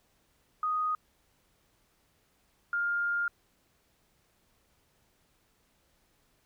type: tone pair in turn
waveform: sine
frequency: 1244.5 / 1406.1 Hz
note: D#6 / F6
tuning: 0 / +11 cents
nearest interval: major second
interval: 211 cents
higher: second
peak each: -27 dBFS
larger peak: neither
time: 0.63-0.95 / 2.73-3.28 s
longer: second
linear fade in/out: 2 ms
effects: pink hiss -70 dBFS RMS until 6.45 s